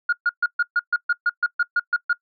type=tone bursts; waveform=sine; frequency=1428 Hz; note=F6; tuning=38 cents sharp; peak=-14 dBFS; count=13; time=0.09-2.131 s; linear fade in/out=5 ms; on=37 ms; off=130 ms; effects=noise-tail reverb RT60 0.1 s tail -25 dB re dry + tanh soft clip ceiling -13 dBFS